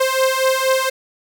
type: beating tone pair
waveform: sawtooth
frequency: 523.3 / 527.5 Hz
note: C5 / C5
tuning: 0 / +14 cents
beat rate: 4.2 Hz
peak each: -14 dBFS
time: 0-0.9 s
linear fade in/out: 10 ms
effects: none

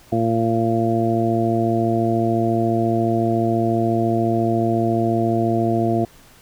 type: harmonic tone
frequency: 114.2 Hz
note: A#2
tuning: 35 cents flat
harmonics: 1 / 2 / 3 / 4 / 5 / 6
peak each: -23 / -22 / -21 / -29 / -32 / -22 dBFS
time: 0.12-6.05 s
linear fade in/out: 5 ms
effects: pink hiss -49 dBFS RMS until 6.41 s

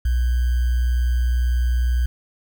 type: tone with sample-and-hold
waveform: sine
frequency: 61 Hz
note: B1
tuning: 21 cents flat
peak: -16 dBFS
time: 0.05-2.06 s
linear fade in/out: 5 ms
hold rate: 1575 Hz
effects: none

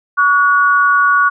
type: tone pair together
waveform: sine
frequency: 1133 / 1454.9 Hz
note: C#6 / F#6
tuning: +37 / -30 cents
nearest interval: major third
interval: 433 cents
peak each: -11 dBFS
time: 0.17-1.3 s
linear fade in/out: 20 ms
effects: none

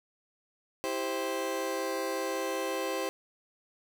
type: chord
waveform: 30% pulse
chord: C major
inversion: first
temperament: just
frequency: 327 / 392.4 / 523.3 Hz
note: E4 / G4 / C5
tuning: -14 / +2 / 0 cents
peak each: -35 / -33 / -31 dBFS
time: 0.84-3.09 s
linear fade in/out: 0 ms
effects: none

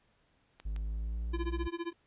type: clicks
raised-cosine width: 0.2 ms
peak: -31 dBFS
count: 2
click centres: 0.6 / 0.763 s
type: exponential sweep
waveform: triangle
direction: up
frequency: 51.2 to 61.74 Hz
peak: -31 dBFS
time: 0.65-1.68 s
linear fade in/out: 10 ms
type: tone with tremolo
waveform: square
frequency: 340 Hz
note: F4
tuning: 46 cents flat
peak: -33 dBFS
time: 1.33-1.93 s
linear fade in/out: 10 ms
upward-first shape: sine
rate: 15 Hz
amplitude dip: 95%
effects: pink hiss -71 dBFS RMS until 2.06 s + resampled to 8000 Hz

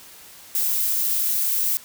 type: noise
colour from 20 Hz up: violet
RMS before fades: -22 dBFS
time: 0.55-1.77 s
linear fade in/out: 0 ms
effects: white hiss -45 dBFS RMS until 1.84 s

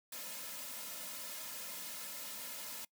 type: noise with comb filter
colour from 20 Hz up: white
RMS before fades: -45 dBFS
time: 0.12-2.85 s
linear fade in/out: 5 ms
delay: 2.6 ms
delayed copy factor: -0.85
effects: noise-tail reverb RT60 0.1 s tail -23 dB re dry + high-pass 200 Hz 12 dB/octave

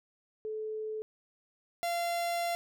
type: tone pair in turn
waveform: sine / 45% pulse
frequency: 433.5 / 688.1 Hz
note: A4 / F5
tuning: -26 / -26 cents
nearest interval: minor sixth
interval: 800 cents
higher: second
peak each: -34 / -30 dBFS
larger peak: second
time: 0.45-1.02 / 1.83-2.55 s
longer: second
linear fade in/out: 0 ms
effects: none

